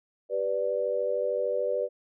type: chord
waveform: sine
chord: G major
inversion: none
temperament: equal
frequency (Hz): 392 / 493.9 / 587.3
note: G4 / B4 / D5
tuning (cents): 0 / 0 / 0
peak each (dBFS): -34 / -28 / -29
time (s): 0.29-1.89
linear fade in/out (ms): 50
effects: none